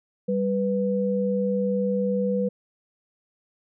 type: tone pair together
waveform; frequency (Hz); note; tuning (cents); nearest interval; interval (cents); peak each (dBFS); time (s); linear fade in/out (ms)
sine; 195.65 / 493.4; G3 / B4; -3 / -2; octave + major third; 1601; -24; 0.28-2.49; 10
effects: none